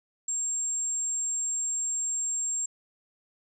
sine tone, 7459 Hz, A#8, in tune, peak -27 dBFS, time 0.28-2.66 s, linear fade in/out 5 ms, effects none

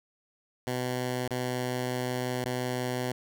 10% pulse tone with dropouts, 125.6 Hz, B2, 30 cents sharp, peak -21 dBFS, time 0.67-3.12 s, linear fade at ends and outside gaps 2 ms, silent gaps 1.277-1.307 / 2.444-2.456 s, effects none

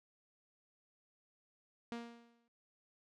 sawtooth tone with exponential decay, 234.7 Hz, A#3, 12 cents sharp, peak -35 dBFS, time 1.92-2.48 s, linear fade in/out 0 ms, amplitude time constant 120 ms, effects low-pass 5000 Hz 12 dB/octave

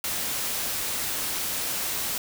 white noise, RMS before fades -29 dBFS, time 0.04-2.18 s, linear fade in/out 2 ms, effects none

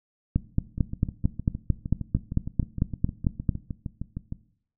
two click trains, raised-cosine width 5 ms, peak -9 / -19 dBFS, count 15 / 24, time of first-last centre 0.36-3.492 / 0.78-4.324 s, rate 4.47 / 6.49 Hz, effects noise-tail reverb RT60 0.6 s tail -18 dB re dry

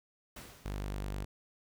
pink noise with exponential decay, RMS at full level -46 dBFS, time 0.36-1.19 s, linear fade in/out 5 ms, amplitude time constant 180 ms
sawtooth tone, 49.65 Hz, G1, 23 cents sharp, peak -32 dBFS, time 0.65-1.25 s, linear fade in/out 10 ms
effects none

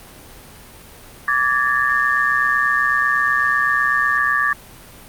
sine tone cluster, 1158 / 1672 / 1800 Hz, D6 / G#6 / A6, -25 / +11 / +39 cents, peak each -19 dBFS, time 1.28-4.53 s, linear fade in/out 2 ms, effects pink hiss -41 dBFS RMS until 5.08 s + Opus 32 kbps

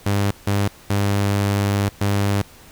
sawtooth tone bursts at uneven times, 100.6 Hz, G2, 45 cents sharp, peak -13 dBFS, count 4, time 0.06-0.31 / 0.47-0.68 / 0.9-1.89 / 2.01-2.42 s, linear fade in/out 5 ms, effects pink hiss -46 dBFS RMS until 2.71 s

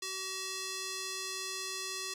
square tone with band-pass filter, 379.1 Hz, F#4, 42 cents sharp, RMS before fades -39 dBFS, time 0.02-2.14 s, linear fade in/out 5 ms, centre 5600 Hz, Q 1.2, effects none

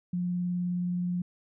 sine tone with vibrato, 177.7 Hz, F3, 30 cents sharp, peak -27 dBFS, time 0.13-1.22 s, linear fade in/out 5 ms, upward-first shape sine, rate 19 Hz, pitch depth 10 cents each way, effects none

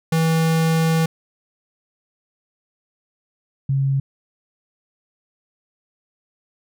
square / sine tone pair in turn, 162.3 / 136.48 Hz, E3 / C#3, -27 / -27 cents, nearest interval minor third, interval 300 cents, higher first, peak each -16 dBFS, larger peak neither, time 0.12-1.06 / 3.69-4 s, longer first, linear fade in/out 5 ms, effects none

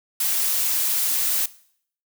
blue noise, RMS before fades -22 dBFS, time 0.2-1.46 s, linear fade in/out 5 ms, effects noise-tail reverb RT60 0.6 s tail -19 dB re dry

